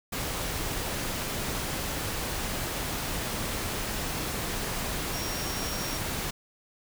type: tone in noise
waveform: sine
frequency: 5588 Hz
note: F8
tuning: in tune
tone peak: -38 dBFS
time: 5.13-5.98 s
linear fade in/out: 10 ms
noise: pink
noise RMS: -32 dBFS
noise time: 0.12-6.31 s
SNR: -9 dB
effects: none